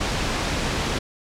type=noise; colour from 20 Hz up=pink; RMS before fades=-24 dBFS; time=0-0.99 s; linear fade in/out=10 ms; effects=low-pass 6000 Hz 12 dB/octave